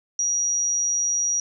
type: tone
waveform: sine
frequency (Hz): 5760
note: F#8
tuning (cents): -47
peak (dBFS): -20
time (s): 0.19-1.4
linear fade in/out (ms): 2
effects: none